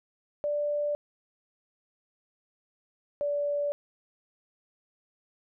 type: tone pair in turn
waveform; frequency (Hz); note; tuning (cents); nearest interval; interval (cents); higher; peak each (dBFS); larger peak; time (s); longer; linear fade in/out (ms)
sine; 587.3 / 578.9; D5 / D5; 0 / -25; unison; 25; first; -26 / -26; neither; 0.44-0.95 / 3.21-3.72; neither; 0
effects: none

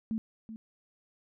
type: tone with echo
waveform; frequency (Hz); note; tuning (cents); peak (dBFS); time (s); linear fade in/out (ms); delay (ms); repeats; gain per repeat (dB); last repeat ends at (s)
sine; 221.8; A3; +14; -29; 0.11-0.18; 0; 380; 1; -11; 0.56
effects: none

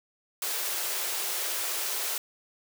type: high-pass noise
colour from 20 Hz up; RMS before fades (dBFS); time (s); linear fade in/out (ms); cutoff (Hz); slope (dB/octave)
white; -31; 0.42-2.18; 2; 340; 96
effects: none

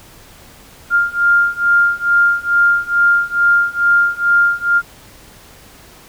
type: beating tone pair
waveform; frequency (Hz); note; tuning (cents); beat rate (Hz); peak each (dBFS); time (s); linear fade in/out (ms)
sine; 1400 / 1402.3; F6 / F6; +4 / +7; 2.3; -14 / -13; 0.9-4.82; 50
effects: pink hiss -42 dBFS RMS until 6.08 s

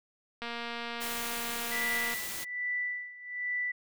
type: click train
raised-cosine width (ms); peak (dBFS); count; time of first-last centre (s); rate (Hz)
0.3; -22; 405; 0.42-2.139; 235
type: noise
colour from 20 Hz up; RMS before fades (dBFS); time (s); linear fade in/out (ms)
white; -38; 1-2.45; 20
type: tone with tremolo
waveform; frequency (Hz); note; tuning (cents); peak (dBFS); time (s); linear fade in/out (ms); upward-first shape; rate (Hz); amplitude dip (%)
sine; 1975.5; B6; 0; -29; 1.71-3.72; 10; sine; 1.2; 85
effects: none

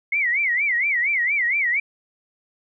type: tone with vibrato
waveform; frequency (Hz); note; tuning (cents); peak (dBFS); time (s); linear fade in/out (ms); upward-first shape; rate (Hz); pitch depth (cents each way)
sine; 2106; C7; +11; -18; 0.12-1.8; 5; sine; 4.3; 200
effects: none

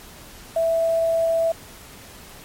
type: tone with quantisation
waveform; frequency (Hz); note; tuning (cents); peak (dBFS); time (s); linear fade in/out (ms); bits
sine; 659.3; E5; 0; -17; 0.56-1.52; 5; 7
effects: pink hiss -43 dBFS RMS until 2.44 s + MP3 64 kbps

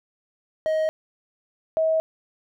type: tone pair in turn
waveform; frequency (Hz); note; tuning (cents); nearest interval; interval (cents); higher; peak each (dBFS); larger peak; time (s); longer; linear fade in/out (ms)
triangle / sine; 629 / 640; D#5 / D#5; +19 / +49; unison; 30; second; -18; neither; 0.66-0.89 / 1.77-2; neither; 0
effects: none

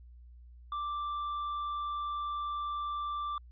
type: tone with tanh clipping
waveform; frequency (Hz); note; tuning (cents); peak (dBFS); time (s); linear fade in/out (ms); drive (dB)
sine; 1175; D6; +1; -34; 0.72-3.38; 2; 5
effects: added 60 Hz sine -50 dBFS peak until 3.51 s + resampled to 11025 Hz

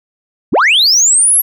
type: linear sweep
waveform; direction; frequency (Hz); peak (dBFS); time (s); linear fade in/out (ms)
sine; up; 92.5 to 11630; -4; 0.52-1.42; 20
effects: tanh soft clip ceiling -5 dBFS

